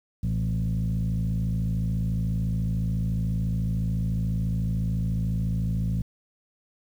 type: tone with frequency modulation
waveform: sine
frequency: 116.54 Hz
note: A#2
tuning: in tune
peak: -22 dBFS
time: 0.23-6.02 s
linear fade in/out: 5 ms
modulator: 54 Hz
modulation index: 1.3
effects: tanh soft clip ceiling -19 dBFS + 9-bit